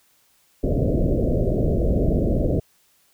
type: low-pass noise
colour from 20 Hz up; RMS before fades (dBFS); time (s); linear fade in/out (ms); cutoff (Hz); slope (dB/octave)
pink; -20; 0.63-2.6; 10; 650; 96
effects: white hiss -61 dBFS RMS until 3.13 s